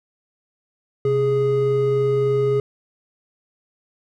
triangle tone pair together, 130.63 / 415.3 Hz, C3 / G#4, -2 / 0 cents, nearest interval octave + minor sixth, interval 2002 cents, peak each -21 / -15 dBFS, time 1.05-2.6 s, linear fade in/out 2 ms, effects none

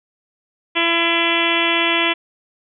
harmonic tone, 336.5 Hz, E4, 36 cents sharp, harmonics 1 / 2 / 3 / 4 / 5 / 6 / 7 / 8 / 9 / 10, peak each -23 / -26 / -24 / -28 / -28 / -23 / -22 / -23 / -24 / -24 dBFS, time 0.75-2.14 s, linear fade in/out 20 ms, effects none

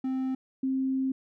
triangle / sine tone pair in turn, 261.6 / 264.5 Hz, C4 / C4, 0 / +19 cents, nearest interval unison, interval 19 cents, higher second, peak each -25 dBFS, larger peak neither, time 0.04-0.35 / 0.63-1.12 s, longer second, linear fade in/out 5 ms, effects none

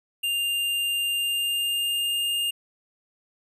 square tone with pitch glide, 2800 to 2819 Hz, F7 to F7, +4 to +16 cents, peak -24 dBFS, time 0.23-2.51 s, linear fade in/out 10 ms, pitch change +12 cents, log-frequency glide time 1.14-2.32 s, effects none

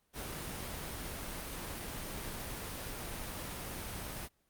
pink noise, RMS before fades -41 dBFS, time 0.13-4.29 s, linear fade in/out 50 ms, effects pink hiss -75 dBFS RMS until 4.49 s + Opus 32 kbps

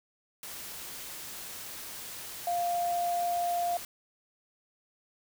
sine tone in noise, 698.5 Hz, F5, in tune, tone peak -27 dBFS, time 2.47-3.77 s, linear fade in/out 2 ms, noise white, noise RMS -42 dBFS, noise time 0.43-3.85 s, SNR +12 dB, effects none

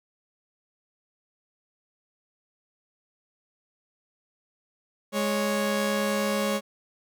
sawtooth tone pair together, 207.7 / 554.1 Hz, G#3 / C#5, 0 / -1 cents, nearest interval octave + perfect fourth, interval 1699 cents, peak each -23 dBFS, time 5.12-6.61 s, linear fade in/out 50 ms, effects none

